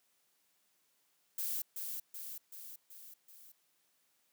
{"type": "noise with echo", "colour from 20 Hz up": "violet", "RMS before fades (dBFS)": -37, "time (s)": [1.38, 1.62], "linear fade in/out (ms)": 5, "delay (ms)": 380, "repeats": 5, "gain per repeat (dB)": -4, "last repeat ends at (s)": 3.52, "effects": ["white hiss -75 dBFS RMS until 4.32 s", "high-pass 150 Hz 12 dB/octave"]}